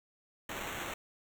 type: noise with sample-and-hold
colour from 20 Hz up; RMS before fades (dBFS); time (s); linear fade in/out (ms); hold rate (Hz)
white; -40; 0.49-0.94; 5; 4900
effects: none